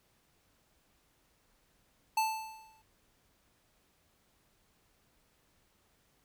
square tone with exponential decay, 880 Hz, A5, in tune, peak -26 dBFS, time 2.17-2.82 s, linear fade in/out 5 ms, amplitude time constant 140 ms, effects pink hiss -71 dBFS RMS until 6.24 s

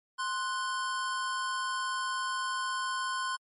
square tone pair together, 1046.5 / 1480.4 Hz, C6 / F#6, 0 / 0 cents, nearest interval tritone, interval 600 cents, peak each -33 / -36 dBFS, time 0.18-3.37 s, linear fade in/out 20 ms, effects MP3 48 kbps

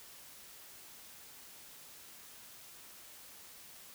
silence, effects white hiss -54 dBFS RMS until 3.94 s

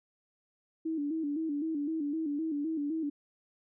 sine tone with vibrato, 304.8 Hz, D#4, 36 cents flat, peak -30 dBFS, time 0.85-3.1 s, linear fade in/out 10 ms, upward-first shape square, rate 3.9 Hz, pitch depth 93 cents each way, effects none

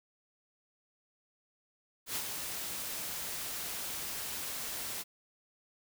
white noise with ADSR envelope, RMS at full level -34 dBFS, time 2.06-5.04 s, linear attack 98 ms, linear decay 55 ms, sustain -5 dB, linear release 31 ms, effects none

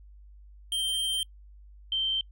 square / sine tone pair in turn, 3148 / 3124 Hz, G7 / G7, +7 / -7 cents, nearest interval unison, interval 14 cents, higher first, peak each -27 / -25 dBFS, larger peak second, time 0.72-1.23 / 1.92-2.21 s, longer first, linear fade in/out 2 ms, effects noise-tail reverb RT60 0.1 s tail -26 dB re dry + added 50 Hz sine -48 dBFS peak until 2.31 s

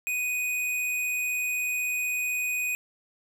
square tone, 2489 Hz, D#7, in tune, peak -27 dBFS, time 0.07-2.75 s, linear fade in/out 0 ms, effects none

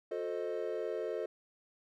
triangle chord, F# diminished seventh, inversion none, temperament equal with one note detuned, 360.5 / 440 / 523.3 / 622.3 Hz, F#4 / A4 / C5 / Eb5, -45 / 0 / 0 / 0 cents, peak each -39 / -36 / -39 / -39 dBFS, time 0.11-1.26 s, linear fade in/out 5 ms, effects none

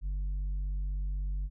sine tone with tanh clipping, 48.09 Hz, G1, 32 cents flat, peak -31 dBFS, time 0.01-1.5 s, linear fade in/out 50 ms, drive 4 dB, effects none

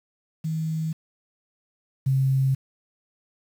sine tone pair in turn, 159.2 / 133.87 Hz, D#3 / C3, +40 / +40 cents, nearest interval minor third, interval 300 cents, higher first, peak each -24 / -18 dBFS, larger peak second, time 0.44-0.93 / 2.06-2.55 s, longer neither, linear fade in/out 10 ms, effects 8-bit

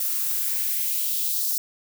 violet noise with high-pass filter sweep, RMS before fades -25 dBFS, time 0-1.58 s, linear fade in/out 2 ms, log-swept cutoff 870 to 5000 Hz, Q 1.9, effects none

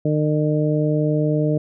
harmonic tone, 151.7 Hz, D#3, 44 cents flat, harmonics 1 / 2 / 3 / 4, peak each -19 / -22 / -24 / -25 dBFS, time 0.05-1.58 s, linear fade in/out 5 ms, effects none

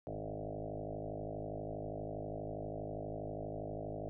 sine tone with frequency modulation, 370 Hz, F#4, in tune, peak -39 dBFS, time 0.07-4.09 s, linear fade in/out 0 ms, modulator 52.4 Hz, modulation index 6.1, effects none

